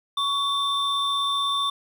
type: tone pair together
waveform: triangle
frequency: 1121 / 3564 Hz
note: C#6 / A7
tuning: +19 / +22 cents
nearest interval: octave + minor sixth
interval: 2003 cents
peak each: -23 dBFS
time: 0.17-1.7 s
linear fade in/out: 5 ms
effects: none